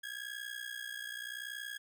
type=ring-modulated tone; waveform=30% pulse; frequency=1652 Hz; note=G#6; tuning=10 cents flat; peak=-35 dBFS; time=0.03-1.78 s; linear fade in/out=10 ms; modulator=30.4 Hz; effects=none